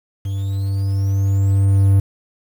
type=tone with level ramp; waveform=triangle; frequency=98 Hz; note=G2; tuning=in tune; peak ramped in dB=-18 to -7 dBFS; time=0.25-2 s; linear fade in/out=5 ms; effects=7-bit